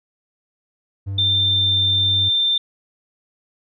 triangle tone with pitch glide, 98 to 97.04 Hz, G2 to G2, 0 to -17 cents, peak -21 dBFS, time 1.06-2.3 s, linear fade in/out 20 ms, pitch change -17 cents, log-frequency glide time 1.32-1.64 s
sine tone, 3581 Hz, A7, 30 cents sharp, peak -15 dBFS, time 1.18-2.58 s, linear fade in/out 5 ms
effects none

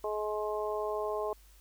harmonic tone, 211.8 Hz, G#3, 34 cents sharp, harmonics 2 / 3 / 4 / 5, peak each -34 / -36 / -40 / -39 dBFS, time 0.04-1.33 s, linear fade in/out 2 ms, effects added 50 Hz sine -56 dBFS peak until 1.6 s + white hiss -63 dBFS RMS until 1.6 s

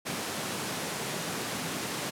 pink high-pass noise, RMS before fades -34 dBFS, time 0.05-2.11 s, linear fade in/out 20 ms, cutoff 130 Hz, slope 24 dB/octave, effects low-pass 12000 Hz 12 dB/octave

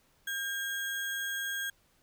sine tone with sample-and-hold, 1604 Hz, G6, 39 cents sharp, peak -32 dBFS, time 0.27-1.7 s, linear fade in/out 5 ms, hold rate 4900 Hz, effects pink hiss -68 dBFS RMS until 2.02 s

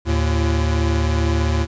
square tone cluster, 77 / 112.2 / 339 Hz, D#2 / A2 / E4, -17 / +34 / +49 cents, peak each -18 / -24 / -27 dBFS, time 0.05-1.67 s, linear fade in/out 50 ms, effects resampled to 16000 Hz + 9-bit

